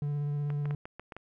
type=tone with vibrato; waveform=triangle; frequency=145.5 Hz; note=D3; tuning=16 cents flat; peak=-27 dBFS; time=0.02-0.75 s; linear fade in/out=2 ms; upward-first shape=sine; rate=16 Hz; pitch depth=15 cents each way
type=clicks; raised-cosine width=0.5 ms; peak=-27 dBFS; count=7; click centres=0.503 / 0.656 / 0.709 / 0.855 / 0.996 / 1.122 / 1.166 s
effects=none